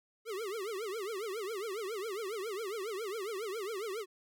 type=tone with vibrato; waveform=square; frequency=415.3 Hz; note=G#4; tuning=in tune; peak=-37 dBFS; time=0.25-4.06 s; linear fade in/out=50 ms; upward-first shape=triangle; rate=7.3 Hz; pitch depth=240 cents each way; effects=none